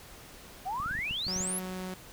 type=exponential sweep; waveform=sine; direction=up; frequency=708 to 11840 Hz; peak=-31 dBFS; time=0.65-1.6 s; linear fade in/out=20 ms
type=clicks; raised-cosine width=5 ms; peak=-29 dBFS; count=9; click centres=0.801 / 0.861 / 0.911 / 0.952 / 0.99 / 1.11 / 1.268 / 1.363 / 1.406 s
type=tone; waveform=sawtooth; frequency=185 Hz; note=F#3; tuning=in tune; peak=-32 dBFS; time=1.28-1.94 s; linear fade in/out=0 ms
effects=pink hiss -50 dBFS RMS until 2.12 s